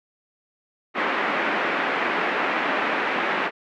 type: band-pass noise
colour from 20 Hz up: white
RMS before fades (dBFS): -24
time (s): 0.94-3.51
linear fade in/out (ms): 50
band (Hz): 220 to 2200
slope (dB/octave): 24
effects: none